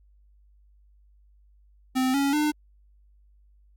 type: tone with pitch steps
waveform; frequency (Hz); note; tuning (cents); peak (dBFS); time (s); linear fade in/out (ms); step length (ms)
square; 258.6 / 278.8 / 300.5; C4 / C#4 / D4; -20 / +10 / +40; -22; 1.95-2.52; 20; 190
effects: added 50 Hz sine -55 dBFS peak until 3.76 s + Opus 48 kbps

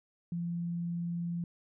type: tone with vibrato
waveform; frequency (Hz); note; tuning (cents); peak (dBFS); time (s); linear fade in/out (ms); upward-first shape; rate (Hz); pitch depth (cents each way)
sine; 171.5; F3; -31; -32; 0.32-1.44; 2; sine; 20; 12
effects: none

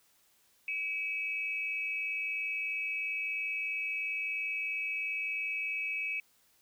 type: tone pair together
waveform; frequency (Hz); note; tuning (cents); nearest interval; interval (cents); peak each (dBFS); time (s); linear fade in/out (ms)
sine; 2294 / 2579; D7 / E7; -41 / -39; major second; 202; -36 / -34; 0.68-6.2; 2
effects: white hiss -68 dBFS RMS until 6.61 s

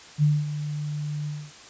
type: tone with ADSR envelope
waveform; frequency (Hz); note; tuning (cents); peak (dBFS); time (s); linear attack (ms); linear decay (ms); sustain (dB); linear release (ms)
sine; 148.8; D3; +23; -15; 0.18-1.52; 48; 220; -12; 250
effects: white hiss -46 dBFS RMS until 1.69 s + resampled to 16000 Hz

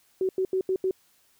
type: tone bursts at uneven times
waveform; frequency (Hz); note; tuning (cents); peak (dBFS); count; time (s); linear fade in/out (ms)
sine; 376.6; F#4; +31; -22; 5; 0.21-0.29 / 0.38-0.45 / 0.53-0.61 / 0.69-0.76 / 0.84-0.91; 2
effects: white hiss -64 dBFS RMS until 1.39 s

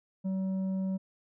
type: tone with tanh clipping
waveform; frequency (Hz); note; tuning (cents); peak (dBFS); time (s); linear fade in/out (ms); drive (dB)
sine; 190; F#3; +46; -30; 0.24-0.98; 20; 6
effects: none

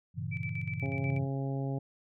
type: chord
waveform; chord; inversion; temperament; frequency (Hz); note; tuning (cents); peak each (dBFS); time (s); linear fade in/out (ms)
sine; G diminished seventh; none; equal; 98 / 116.54 / 138.59 / 164.81; G2 / Bb2 / Db3 / Fb3; 0 / 0 / 0 / 0; -39; 0.14-1.28; 50
type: tone with tremolo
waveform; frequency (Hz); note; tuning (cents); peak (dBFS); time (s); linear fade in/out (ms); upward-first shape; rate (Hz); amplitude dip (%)
sine; 2318; D7; -23; -37; 0.31-1.19; 20; square; 8.2; 65
type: harmonic tone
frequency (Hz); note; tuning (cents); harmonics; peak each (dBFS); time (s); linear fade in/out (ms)
136.2; C#3; -30; 1 / 2 / 3 / 4 / 5 / 6; -32 / -38 / -42 / -44 / -46 / -48; 0.82-1.79; 10
effects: none

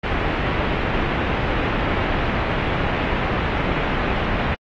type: low-pass noise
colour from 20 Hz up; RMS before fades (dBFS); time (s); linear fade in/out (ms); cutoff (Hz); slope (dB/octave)
pink; -22; 0.03-4.55; 10; 2700; 24
effects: AAC 32 kbps

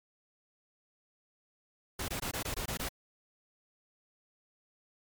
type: noise bursts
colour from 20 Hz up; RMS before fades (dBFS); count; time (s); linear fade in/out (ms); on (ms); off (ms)
pink; -36; 8; 1.99-2.888; 5; 93; 22
effects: MP3 96 kbps

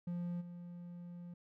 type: tone with level steps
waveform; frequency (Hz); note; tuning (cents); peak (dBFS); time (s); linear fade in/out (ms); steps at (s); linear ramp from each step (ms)
triangle; 174.61; F3; 0; -35 / -44; 0.07-1.34; 5; 0.4; 20
effects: none

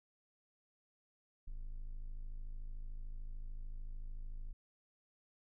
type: tone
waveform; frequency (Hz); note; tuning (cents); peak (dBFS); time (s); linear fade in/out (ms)
triangle; 26.75; A0; -48; -39; 1.47-4.53; 10
effects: none

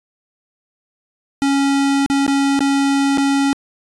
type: tone with dropouts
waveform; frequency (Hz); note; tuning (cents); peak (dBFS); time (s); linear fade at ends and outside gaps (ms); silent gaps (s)
square; 277.2; C#4; 0; -14; 1.42-3.53; 0; 2.062-2.1 / 2.265-2.279 / 2.592-2.606 / 3.174-3.181
effects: resampled to 22050 Hz

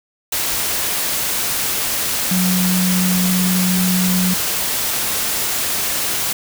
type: tone in noise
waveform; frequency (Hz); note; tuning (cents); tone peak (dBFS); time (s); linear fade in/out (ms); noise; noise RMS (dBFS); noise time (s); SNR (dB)
sine; 183.2; F#3; -17; -15; 2.31-4.34; 5; white; -20; 0.32-6.33; +2
effects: none

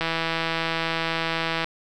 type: click train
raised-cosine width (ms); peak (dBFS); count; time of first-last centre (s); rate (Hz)
0.3; -9; 269; 0.01-1.644; 164
effects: none

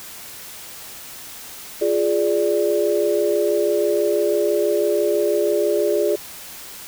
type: chord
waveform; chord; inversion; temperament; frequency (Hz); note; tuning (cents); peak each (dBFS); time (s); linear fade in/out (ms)
sine; D diminished; first; equal; 349.2 / 415.3 / 587.3; F4 / Ab4 / D5; 0 / 0 / 0; -22 / -19 / -21; 1.81-6.16; 10
effects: white hiss -37 dBFS RMS until 6.87 s

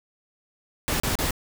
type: noise bursts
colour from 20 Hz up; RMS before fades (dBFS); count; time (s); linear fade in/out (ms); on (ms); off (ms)
pink; -25; 3; 0.88-1.308; 0; 120; 34
effects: none

